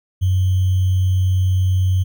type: tone with sample-and-hold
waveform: sine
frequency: 92.9 Hz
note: F#2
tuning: 7 cents sharp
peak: -13 dBFS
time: 0.21-2.04 s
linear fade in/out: 20 ms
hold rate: 3150 Hz
effects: none